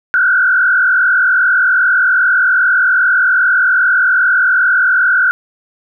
sine tone with frequency modulation, 1480 Hz, F#6, in tune, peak -8 dBFS, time 0.14-5.31 s, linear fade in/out 0 ms, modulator 42.5 Hz, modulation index 1.7, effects none

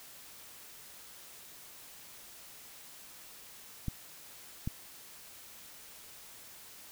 clicks, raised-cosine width 5 ms, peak -21 dBFS, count 2, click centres 3.883 / 4.675 s, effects white hiss -52 dBFS RMS until 6.91 s

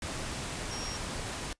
sine tone in noise, 5588 Hz, F8, in tune, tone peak -40 dBFS, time 0.71-0.97 s, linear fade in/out 2 ms, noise pink, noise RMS -37 dBFS, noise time 0.02-1.53 s, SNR -6 dB, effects noise-tail reverb RT60 0.1 s tail -21 dB re dry + resampled to 22050 Hz

